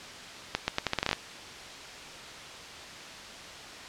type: accelerating click train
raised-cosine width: 0.2 ms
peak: -8 dBFS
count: 11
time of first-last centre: 0.55-1.13 s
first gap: 130 ms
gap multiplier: 0.8
effects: white hiss -43 dBFS RMS until 3.88 s + low-pass 5000 Hz 12 dB/octave